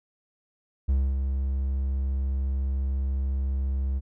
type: tone with ADSR envelope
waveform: triangle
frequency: 67.1 Hz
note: C2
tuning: 44 cents sharp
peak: -17 dBFS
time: 0.88-4.01 s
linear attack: 14 ms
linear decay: 250 ms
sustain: -5 dB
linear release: 36 ms
effects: none